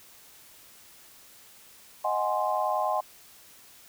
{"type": "chord", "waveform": "sine", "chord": "Ab dominant seventh", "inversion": "second", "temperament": "equal", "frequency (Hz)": [622.3, 740, 830.6, 1046.5], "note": ["Eb5", "Gb5", "Ab5", "C6"], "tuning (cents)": [0, 0, 0, 0], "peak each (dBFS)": -30, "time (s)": [2.04, 3.01], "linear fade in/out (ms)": 10, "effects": ["white hiss -53 dBFS RMS until 3.88 s"]}